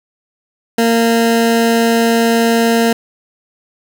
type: tone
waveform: 20% pulse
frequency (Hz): 230.3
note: A#3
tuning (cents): -21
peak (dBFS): -5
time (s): 0.78-2.93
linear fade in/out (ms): 5
effects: none